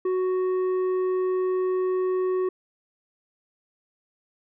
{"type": "tone with tanh clipping", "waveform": "sine", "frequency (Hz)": 370.4, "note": "F#4", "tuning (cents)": 2, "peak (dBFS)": -23, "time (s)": [0.05, 2.49], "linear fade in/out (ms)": 5, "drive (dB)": 7, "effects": []}